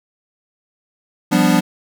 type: chord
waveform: square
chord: G dominant seventh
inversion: third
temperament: equal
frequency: 174.61 / 196 / 246.9 / 293.7 Hz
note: F3 / G3 / B3 / D4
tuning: 0 / 0 / 0 / 0 cents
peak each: -18 dBFS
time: 1.31-1.61 s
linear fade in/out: 20 ms
effects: none